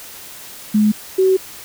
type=tone pair in turn; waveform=sine; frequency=211.7 / 377.9 Hz; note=G#3 / F#4; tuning=+33 / +37 cents; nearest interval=minor seventh; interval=1004 cents; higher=second; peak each=-10 dBFS; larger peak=neither; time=0.74-0.92 / 1.18-1.37 s; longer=second; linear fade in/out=10 ms; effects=white hiss -36 dBFS RMS until 1.64 s